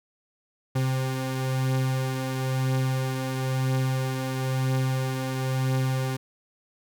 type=beating tone pair; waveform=40% pulse; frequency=130.81 / 131.81 Hz; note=C3 / C3; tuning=0 / +13 cents; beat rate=1 Hz; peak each=-24 / -31 dBFS; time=0.75-6.17 s; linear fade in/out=10 ms; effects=none